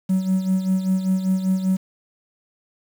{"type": "tone with tremolo", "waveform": "triangle", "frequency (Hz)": 188.1, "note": "F#3", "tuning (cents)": 29, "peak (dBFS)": -12, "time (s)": [0.09, 1.77], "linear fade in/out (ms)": 10, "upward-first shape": "sine", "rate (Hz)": 5.1, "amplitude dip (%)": 70, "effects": ["tanh soft clip ceiling -11 dBFS", "7-bit"]}